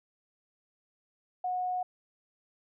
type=tone; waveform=sine; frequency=730 Hz; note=F#5; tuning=24 cents flat; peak=-29 dBFS; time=1.44-1.83 s; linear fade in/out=5 ms; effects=none